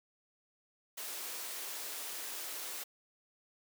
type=high-pass noise; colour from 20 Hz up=white; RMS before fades=-42 dBFS; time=0.97-2.84 s; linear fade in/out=10 ms; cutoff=300 Hz; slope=24 dB/octave; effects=none